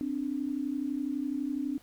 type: tone pair together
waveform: sine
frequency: 261.7 / 293.7 Hz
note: C4 / D4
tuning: 0 / 0 cents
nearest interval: major second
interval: 200 cents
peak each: -33 / -32 dBFS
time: 0.01-1.78 s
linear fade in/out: 0 ms
effects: pink hiss -60 dBFS RMS until 1.82 s